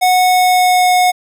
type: tone with pitch glide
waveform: square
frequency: 734 to 727.7 Hz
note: F#5 to F#5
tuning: -14 to -29 cents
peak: -9 dBFS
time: 0.01-1.12 s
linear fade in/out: 20 ms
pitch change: -15 cents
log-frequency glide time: 0.23-0.93 s
effects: none